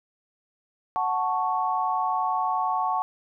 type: chord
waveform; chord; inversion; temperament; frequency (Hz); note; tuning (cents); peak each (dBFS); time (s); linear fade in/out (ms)
sine; F# minor; none; equal; 740 / 880 / 1108.7; F#5 / A5 / C#6; 0 / 0 / 0; -27; 0.96-3.02; 0
effects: none